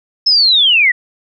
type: linear sweep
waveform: sine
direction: down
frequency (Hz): 5274 to 1868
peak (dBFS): -7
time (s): 0.26-0.92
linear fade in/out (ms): 10
effects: none